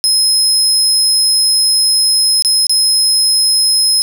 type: tone with dropouts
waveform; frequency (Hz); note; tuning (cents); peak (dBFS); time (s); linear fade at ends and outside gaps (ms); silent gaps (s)
30% pulse; 5130; E8; -48; -5; 0.04-4.02; 0; 2.423-2.448 / 2.668-2.695
effects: 7-bit